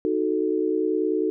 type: chord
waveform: sine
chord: D# diminished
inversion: none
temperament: equal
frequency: 311.1 / 370 / 440 Hz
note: D#4 / F#4 / A4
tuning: 0 / 0 / 0 cents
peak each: -25 dBFS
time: 0.05-1.3 s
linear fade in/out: 0 ms
effects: none